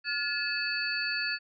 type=tone cluster; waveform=sine; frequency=1420 / 1713 / 2602 / 4490 Hz; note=F6 / A6 / E7 / C#8; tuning=+28 / -47 / -23 / +21 cents; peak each=-36 / -33 / -35 / -33 dBFS; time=0.04-1.39 s; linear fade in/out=50 ms; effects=none